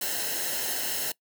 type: noise with comb filter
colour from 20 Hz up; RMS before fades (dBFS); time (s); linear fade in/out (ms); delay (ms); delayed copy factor
white; -30; 0.01-1.12; 5; 0.85; -0.75
effects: noise-tail reverb RT60 0.1 s tail -22 dB re dry